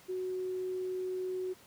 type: tone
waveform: sine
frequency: 370 Hz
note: F#4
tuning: in tune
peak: -33 dBFS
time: 0.08-1.54 s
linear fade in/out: 20 ms
effects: pink hiss -58 dBFS RMS until 1.66 s + high-pass 100 Hz 12 dB/octave